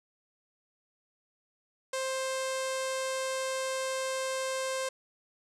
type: tone with low-pass filter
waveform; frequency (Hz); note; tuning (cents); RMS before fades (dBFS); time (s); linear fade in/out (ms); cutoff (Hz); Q
sawtooth; 526; C5; +9; -33; 1.93-4.89; 5; 8500; 2
effects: none